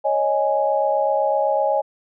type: chord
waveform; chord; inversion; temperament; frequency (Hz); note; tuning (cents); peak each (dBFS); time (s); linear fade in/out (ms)
sine; C# suspended second; none; equal; 554.4 / 622.3 / 830.6; C#5 / D#5 / G#5; 0 / 0 / 0; -21; 0.04-1.82; 20
effects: none